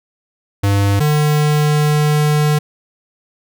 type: tone pair in turn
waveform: square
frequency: 100.1 / 149.98 Hz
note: G2 / D3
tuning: +37 / +37 cents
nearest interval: perfect fifth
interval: 700 cents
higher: second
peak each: -12 dBFS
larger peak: neither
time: 0.63-1 / 1-2.59 s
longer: second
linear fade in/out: 10 ms
effects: none